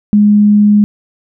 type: tone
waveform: sine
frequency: 207.7 Hz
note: G#3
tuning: in tune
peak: -4 dBFS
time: 0.13-0.84 s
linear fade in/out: 0 ms
effects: none